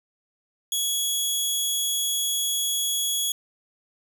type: tone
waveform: 15% pulse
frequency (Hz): 3350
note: G#7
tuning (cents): +14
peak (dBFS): -16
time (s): 0.72-3.32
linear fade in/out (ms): 2
effects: none